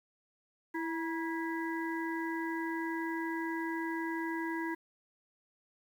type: harmonic tone with a mistuned harmonic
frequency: 329.6 Hz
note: E4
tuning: in tune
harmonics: 1 / 3 / 5 / 6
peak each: -35 / -40 / -42 / -43 dBFS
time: 0.74-4.75 s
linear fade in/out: 10 ms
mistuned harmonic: 3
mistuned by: -53 cents
effects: 10-bit